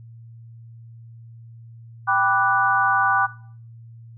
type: chord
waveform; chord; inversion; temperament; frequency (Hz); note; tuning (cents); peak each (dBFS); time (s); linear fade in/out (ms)
sine; G major seventh; none; equal; 784 / 987.8 / 1174.7 / 1480; G5 / B5 / D6 / F#6; 0 / 0 / 0 / 0; -22 / -25 / -21 / -21; 2.07-3.27; 20
effects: noise-tail reverb RT60 0.5 s tail -17 dB re dry + added 115 Hz sine -40 dBFS peak until 4.17 s